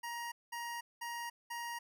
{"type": "tone bursts", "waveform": "25% pulse", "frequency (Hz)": 944, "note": "A#5", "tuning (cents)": 22, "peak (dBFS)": -36, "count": 4, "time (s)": [0.03, 1.79], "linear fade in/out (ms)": 10, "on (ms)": 290, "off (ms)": 200, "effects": []}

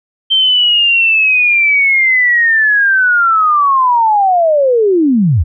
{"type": "linear sweep", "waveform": "sine", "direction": "down", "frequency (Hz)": [3136, 65.8], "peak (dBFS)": -7, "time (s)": [0.3, 5.44], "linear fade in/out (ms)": 20, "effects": []}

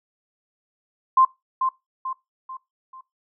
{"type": "tone with echo", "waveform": "sine", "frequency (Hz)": 1046.5, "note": "C6", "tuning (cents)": 0, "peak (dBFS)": -12, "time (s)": [1.17, 1.25], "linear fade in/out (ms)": 5, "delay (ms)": 440, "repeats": 4, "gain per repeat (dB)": -7, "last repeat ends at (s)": 3.01, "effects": ["noise-tail reverb RT60 0.2 s tail -20 dB re dry"]}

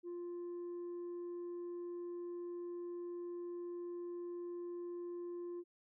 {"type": "tone", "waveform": "sine", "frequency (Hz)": 349.2, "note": "F4", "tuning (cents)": 0, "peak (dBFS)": -39, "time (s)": [0.03, 5.64], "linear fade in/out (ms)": 50, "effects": ["tanh soft clip ceiling -41 dBFS"]}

